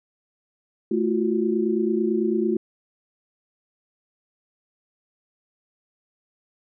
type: tone cluster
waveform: sine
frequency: 218 / 338.9 / 367.9 Hz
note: A3 / E4 / F#4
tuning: -16 / +48 / -10 cents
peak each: -24 dBFS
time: 0.91-2.57 s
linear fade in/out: 5 ms
effects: none